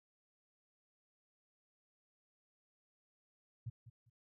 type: tone with echo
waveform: sine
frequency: 115.8 Hz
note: A#2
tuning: 11 cents flat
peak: -39 dBFS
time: 3.66-3.7 s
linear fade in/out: 10 ms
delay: 200 ms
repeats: 2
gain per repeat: -13 dB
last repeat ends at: 4.1 s
effects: none